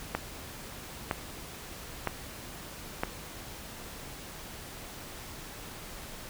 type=click train; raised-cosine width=0.5 ms; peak=-13 dBFS; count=4; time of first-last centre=0.15-3.035 s; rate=1.04 Hz; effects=pink hiss -44 dBFS RMS until 6.29 s